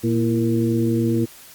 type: harmonic tone with a mistuned harmonic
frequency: 116.54 Hz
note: A#2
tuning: in tune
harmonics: 1 / 2 / 3 / 4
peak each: -22 / -21 / -21 / -29 dBFS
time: 0.03-1.26 s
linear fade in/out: 20 ms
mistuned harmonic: 3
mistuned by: -68 cents
effects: white hiss -44 dBFS RMS until 1.54 s + Opus 48 kbps